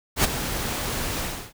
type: noise with ADSR envelope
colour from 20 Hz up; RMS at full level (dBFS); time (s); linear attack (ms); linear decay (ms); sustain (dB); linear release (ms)
pink; -17; 0.16-1.53; 82; 16; -11; 310
effects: none